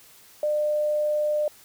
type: tone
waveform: sine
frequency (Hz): 600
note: D5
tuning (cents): +37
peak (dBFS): -21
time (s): 0.43-1.48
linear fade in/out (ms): 2
effects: white hiss -52 dBFS RMS until 1.64 s